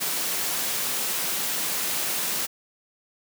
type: high-pass noise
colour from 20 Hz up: white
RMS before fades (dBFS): -27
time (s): 0-2.47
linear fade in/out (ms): 20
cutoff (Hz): 130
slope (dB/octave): 24
effects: none